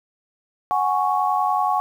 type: chord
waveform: sine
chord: F# suspended second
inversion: none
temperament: equal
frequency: 740 / 830.6 / 1108.7 Hz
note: F#5 / G#5 / C#6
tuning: 0 / 0 / 0 cents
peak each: -22 dBFS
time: 0.71-1.8 s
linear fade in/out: 0 ms
effects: 8-bit